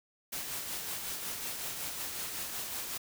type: noise with tremolo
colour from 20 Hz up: white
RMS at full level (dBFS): -37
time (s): 0.32-2.98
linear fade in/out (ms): 10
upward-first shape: sine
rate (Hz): 5.4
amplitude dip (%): 35
effects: none